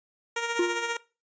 10% pulse tone with tremolo, 466.9 Hz, A#4, 3 cents sharp, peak -18 dBFS, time 0.36-0.97 s, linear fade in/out 5 ms, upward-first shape sine, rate 15 Hz, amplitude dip 50%
triangle tone with exponential decay, 351.3 Hz, F4, 10 cents sharp, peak -17 dBFS, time 0.59-0.97 s, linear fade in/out 5 ms, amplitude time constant 82 ms
effects noise-tail reverb RT60 0.3 s tail -20 dB re dry + resampled to 16000 Hz

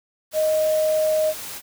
sine tone in noise, 622.3 Hz, D#5, in tune, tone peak -17 dBFS, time 0.33-1.34 s, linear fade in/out 50 ms, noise white, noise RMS -34 dBFS, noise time 0.31-1.62 s, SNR +14 dB, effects none

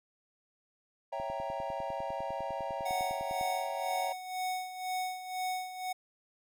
triangle chord, C# diminished seventh, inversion none, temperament equal, 554.4 / 659.3 / 784 / 932.3 Hz, C#5 / E5 / G5 / Bb5, 0 / 0 / 0 / 0 cents, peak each -38 dBFS, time 1.12-4.13 s, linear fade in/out 10 ms
click train, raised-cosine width 3 ms, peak -34 dBFS, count 23, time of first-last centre 1.2-3.411 s, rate 9.95 Hz
square tone with tremolo, 740 Hz, F#5, in tune, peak -32 dBFS, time 2.85-5.93 s, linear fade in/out 10 ms, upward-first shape sine, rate 2 Hz, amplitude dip 70%
effects none

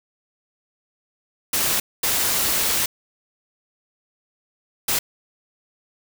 white noise bursts at uneven times, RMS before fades -21 dBFS, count 3, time 1.53-1.8 / 2.03-2.86 / 4.88-4.99 s, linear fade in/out 5 ms, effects none

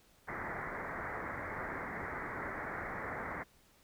white low-pass noise, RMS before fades -41 dBFS, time 0.27-3.44 s, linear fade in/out 20 ms, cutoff 2100 Hz, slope 96 dB/octave, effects pink hiss -66 dBFS RMS until 3.83 s

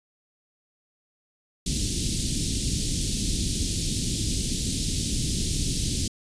pink band-stop noise, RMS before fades -26 dBFS, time 1.66-6.08 s, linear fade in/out 5 ms, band 300 to 3600 Hz, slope 24 dB/octave, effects resampled to 22050 Hz

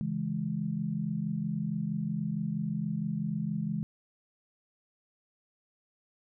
sine chord, C# minor, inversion none, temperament equal with one note detuned, 138.59 / 164.81 / 209.3 Hz, C#3 / E3 / G#3, 0 / 0 / +14 cents, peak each -37 / -33 / -33 dBFS, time 0.01-3.83 s, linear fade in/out 0 ms, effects none

